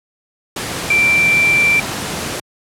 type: tone in noise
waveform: sine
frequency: 2349 Hz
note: D7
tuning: in tune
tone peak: -10 dBFS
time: 0.9-1.8 s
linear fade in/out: 5 ms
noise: pink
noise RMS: -22 dBFS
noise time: 0.56-2.4 s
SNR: +9 dB
effects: high-pass 100 Hz 12 dB/octave + low-pass 11000 Hz 12 dB/octave